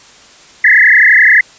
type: tone with frequency modulation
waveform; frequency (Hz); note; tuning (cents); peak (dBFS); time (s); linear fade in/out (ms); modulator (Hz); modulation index
sine; 1875; A#6; +10; -3; 0.64-1.41; 5; 31.5; 6.4
effects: white hiss -40 dBFS RMS until 1.58 s + resampled to 16000 Hz